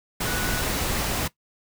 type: tone in noise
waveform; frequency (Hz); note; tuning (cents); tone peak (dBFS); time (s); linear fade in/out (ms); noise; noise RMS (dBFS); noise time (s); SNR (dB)
sine; 1474; F#6; -7; -32; 0.26-0.62; 10; pink; -26; 0.2-1.28; -9
effects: noise-tail reverb RT60 0.1 s tail -17 dB re dry